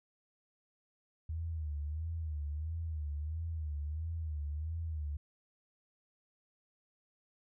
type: tone with vibrato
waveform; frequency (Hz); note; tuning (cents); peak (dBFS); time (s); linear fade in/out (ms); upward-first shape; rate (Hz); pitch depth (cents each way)
sine; 77.78; D#2; 0; -35; 1.29-5.17; 5; sine; 1.5; 110
effects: none